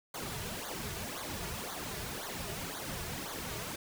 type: noise with flanger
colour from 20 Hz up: pink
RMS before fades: -40 dBFS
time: 0.14-3.76 s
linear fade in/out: 5 ms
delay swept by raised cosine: 0.37 to 3.87 ms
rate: 1.9 Hz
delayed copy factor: -0.8
effects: none